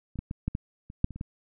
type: clicks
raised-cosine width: 5 ms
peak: -30 / -19 / -21 / -15 / -17 / -30 / -9 / -28 / -27 / -21 dBFS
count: 10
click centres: 0.157 / 0.19 / 0.311 / 0.48 / 0.551 / 0.901 / 1.044 / 1.107 / 1.16 / 1.211 s
effects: none